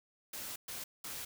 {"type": "noise bursts at uneven times", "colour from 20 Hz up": "white", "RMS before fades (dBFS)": -43, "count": 3, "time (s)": [[0.33, 0.56], [0.68, 0.84], [1.04, 1.25]], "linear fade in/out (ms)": 5, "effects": []}